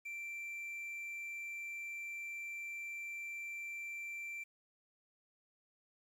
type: tone with quantisation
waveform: triangle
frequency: 2349 Hz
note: D7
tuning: in tune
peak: -40 dBFS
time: 0.05-4.44 s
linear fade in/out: 10 ms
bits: 11
effects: none